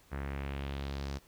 sawtooth tone with low-pass filter sweep, 69.3 Hz, C#2, in tune, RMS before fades -38 dBFS, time 0.11-1.19 s, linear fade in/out 20 ms, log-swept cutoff 1700 to 5800 Hz, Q 2, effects pink hiss -63 dBFS RMS until 1.27 s

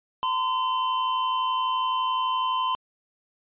square tone pair together, 913.2 / 1025 Hz, A#5 / C6, -36 / -36 cents, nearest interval major second, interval 200 cents, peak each -33 / -24 dBFS, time 0.23-2.75 s, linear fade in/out 0 ms, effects resampled to 8000 Hz

